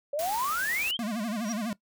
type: exponential sweep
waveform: sine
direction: up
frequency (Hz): 554.4 to 3261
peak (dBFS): -27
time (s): 0.13-0.97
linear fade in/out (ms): 5
type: noise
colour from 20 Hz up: white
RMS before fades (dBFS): -37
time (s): 0.19-0.91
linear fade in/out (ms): 0
type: tone with vibrato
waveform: square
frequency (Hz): 220.3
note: A3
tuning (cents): +2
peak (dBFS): -30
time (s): 0.99-1.73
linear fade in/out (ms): 2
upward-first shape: sine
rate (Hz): 12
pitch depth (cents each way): 150
type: tone with exponential growth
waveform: sine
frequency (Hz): 5720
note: F8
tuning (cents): +41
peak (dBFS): -30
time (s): 1.4-1.52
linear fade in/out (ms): 0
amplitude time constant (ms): 26
effects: noise-tail reverb RT60 0.1 s tail -19 dB re dry